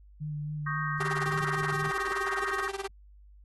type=tone with vibrato; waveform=sine; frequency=150 Hz; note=D3; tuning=37 cents sharp; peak=-32 dBFS; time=0.2-1.91 s; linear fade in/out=20 ms; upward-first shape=sine; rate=3.7 Hz; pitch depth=21 cents each way
type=chord; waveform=sine; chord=Eb dominant seventh; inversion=third; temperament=equal; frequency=1108.7 / 1244.5 / 1568 / 1864.7 Hz; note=Db6 / Eb6 / G6 / Bb6; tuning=0 / 0 / 0 / 0 cents; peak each=-36 dBFS; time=0.66-2.69 s; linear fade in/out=10 ms
type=tone with tremolo; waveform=sawtooth; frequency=392 Hz; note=G4; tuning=in tune; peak=-27 dBFS; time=1-2.88 s; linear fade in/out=5 ms; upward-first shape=sine; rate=19 Hz; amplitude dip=85%
effects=added 50 Hz sine -51 dBFS peak until 3.44 s + AAC 32 kbps